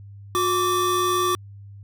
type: tone pair together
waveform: square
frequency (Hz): 360.6 / 1162.5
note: F#4 / D6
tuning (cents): -45 / -18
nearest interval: octave + minor sixth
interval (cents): 2027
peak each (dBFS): -24 / -22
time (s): 0.35-1.35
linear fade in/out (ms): 0
effects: added 100 Hz sine -39 dBFS peak until 1.83 s